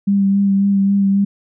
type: tone with vibrato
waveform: sine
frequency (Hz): 197.8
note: G3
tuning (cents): +16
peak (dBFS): -11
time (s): 0.07-1.25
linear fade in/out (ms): 10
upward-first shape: sine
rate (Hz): 3.7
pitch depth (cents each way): 19
effects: none